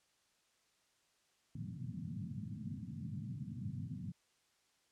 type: band-pass noise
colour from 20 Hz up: pink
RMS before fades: -44 dBFS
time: 1.55-4.12 s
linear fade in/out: 5 ms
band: 100 to 230 Hz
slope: 48 dB/octave
effects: white hiss -75 dBFS RMS until 4.91 s + low-pass 8000 Hz 12 dB/octave